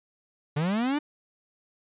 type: linear sweep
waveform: 45% pulse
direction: up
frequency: 140.1 to 303.4 Hz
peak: -24 dBFS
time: 0.56-0.99 s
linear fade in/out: 10 ms
effects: resampled to 8000 Hz